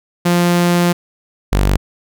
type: tone pair in turn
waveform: sawtooth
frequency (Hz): 174.61 / 48.73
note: F3 / G1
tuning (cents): 0 / -10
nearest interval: octave + minor seventh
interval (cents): 2210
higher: first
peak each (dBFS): -7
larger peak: neither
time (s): 0.25-0.93 / 1.52-1.77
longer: first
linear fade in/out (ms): 10
effects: none